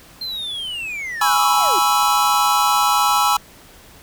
triangle linear sweep, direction down, 4186 to 314.6 Hz, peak -23 dBFS, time 0.21-1.79 s, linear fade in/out 5 ms
square chord, C# minor seventh, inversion second, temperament equal, 830.6 / 987.8 / 1108.7 / 1318.5 Hz, G#5 / B5 / C#6 / E6, 0 / 0 / 0 / 0 cents, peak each -20 / -21 / -23 / -19 dBFS, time 1.21-3.37 s, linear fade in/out 5 ms
effects pink hiss -45 dBFS RMS until 4.02 s

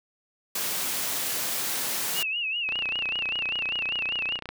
white high-pass noise, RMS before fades -29 dBFS, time 0.55-2.23 s, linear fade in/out 5 ms, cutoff 130 Hz, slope 12 dB/octave
sine tone with vibrato, 2712 Hz, E7, 49 cents sharp, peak -26 dBFS, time 2.14-4.4 s, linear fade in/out 50 ms, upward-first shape sine, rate 5.1 Hz, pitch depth 120 cents each way
click train, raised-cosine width 0.3 ms, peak -19 dBFS, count 55, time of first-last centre 2.69-4.49 s, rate 30 Hz
effects none

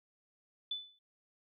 sine tone with exponential decay, 3494 Hz, A7, 13 cents flat, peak -32 dBFS, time 0.71-0.99 s, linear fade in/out 5 ms, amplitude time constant 60 ms, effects none

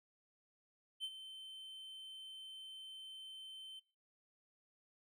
triangle tone with ADSR envelope, 3087 Hz, G7, 27 cents flat, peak -36 dBFS, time 1-3.8 s, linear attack 40 ms, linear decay 55 ms, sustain -11 dB, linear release 14 ms, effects noise-tail reverb RT60 0.5 s tail -24 dB re dry

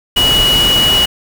sine tone in noise, 2921 Hz, F#7, 23 cents flat, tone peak -9 dBFS, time 0.16-1.06 s, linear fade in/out 10 ms, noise pink, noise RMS -17 dBFS, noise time 0.16-1.06 s, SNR +5 dB, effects none

